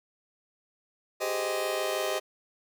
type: chord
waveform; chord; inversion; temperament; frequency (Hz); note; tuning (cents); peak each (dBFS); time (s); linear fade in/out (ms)
sawtooth; Ab major seventh; third; just; 389.3 / 415.3 / 519.1 / 623; G4 / Ab4 / C5 / Eb5; -12 / 0 / -14 / +2; -30 / -33 / -30 / -27; 1.2-2.2; 20
effects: none